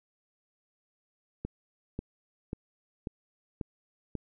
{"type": "click train", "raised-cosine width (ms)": 3, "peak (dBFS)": -21, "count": 6, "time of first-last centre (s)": [1.45, 4.153], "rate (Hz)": 1.85, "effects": []}